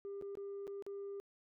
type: tone with dropouts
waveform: sine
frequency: 399 Hz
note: G4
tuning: 31 cents sharp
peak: -40 dBFS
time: 0.05-1.2 s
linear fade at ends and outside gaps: 0 ms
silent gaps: 0.213-0.223 / 0.353-0.372 / 0.67-0.677 / 0.824-0.865 s
effects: tanh soft clip ceiling -40 dBFS